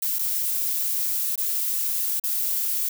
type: noise with dropouts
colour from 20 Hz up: violet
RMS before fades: -25 dBFS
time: 0.02-2.89 s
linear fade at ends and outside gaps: 5 ms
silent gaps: 0.187-0.191 / 1.357-1.377 / 2.198-2.237 s
effects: none